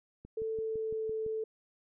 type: click train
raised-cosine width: 3 ms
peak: -35 dBFS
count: 7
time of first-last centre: 0.25-1.264 s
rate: 5.92 Hz
type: tone with pitch glide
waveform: sine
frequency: 443.3 to 439.5 Hz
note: A4 to A4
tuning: +13 to -2 cents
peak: -32 dBFS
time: 0.37-1.44 s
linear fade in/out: 5 ms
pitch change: -15 cents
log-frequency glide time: 0.55-1.08 s
effects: none